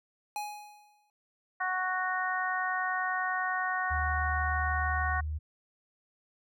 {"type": "tone with exponential decay", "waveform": "square", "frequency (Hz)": 834, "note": "G#5", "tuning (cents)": 7, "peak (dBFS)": -32, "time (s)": [0.36, 1.1], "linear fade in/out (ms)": 1, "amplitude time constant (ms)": 160}
{"type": "harmonic tone", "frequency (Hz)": 370, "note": "F#4", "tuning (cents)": 0, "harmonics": [2, 3, 4, 5], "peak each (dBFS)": [-34, -34, -34, -34], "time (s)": [1.6, 5.21], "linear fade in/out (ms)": 10}
{"type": "tone", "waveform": "sine", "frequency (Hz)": 76.4, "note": "D#2", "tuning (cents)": -31, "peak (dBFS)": -31, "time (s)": [3.9, 5.39], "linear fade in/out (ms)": 20}
{"effects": []}